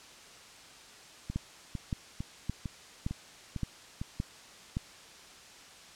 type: two click trains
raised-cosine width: 5 ms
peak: -19 / -23 dBFS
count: 7 / 7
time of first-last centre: 1.36-4.769 / 1.3-4.015 s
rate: 1.76 / 2.21 Hz
effects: white hiss -52 dBFS RMS until 5.95 s + low-pass 7000 Hz 12 dB/octave